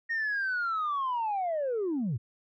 sine linear sweep, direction down, 1864.7 to 98.9 Hz, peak -26 dBFS, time 0.09-2.18 s, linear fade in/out 20 ms, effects tanh soft clip ceiling -25 dBFS

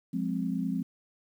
sine chord, F minor, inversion none, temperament equal with one note detuned, 177.67 / 207.7 / 261.6 Hz, F3 / Ab3 / C4, +30 / 0 / 0 cents, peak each -32 / -33 / -32 dBFS, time 0.13-0.83 s, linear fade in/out 10 ms, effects 10-bit

